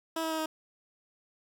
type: tone with pitch steps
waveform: 15% pulse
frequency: 325 / 321.6 / 318.3 / 315 Hz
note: E4 / E4 / D#4 / D#4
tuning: -24 / -43 / +39 / +21 cents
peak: -24 dBFS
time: 0.16-0.46 s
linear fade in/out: 5 ms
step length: 75 ms
effects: 11-bit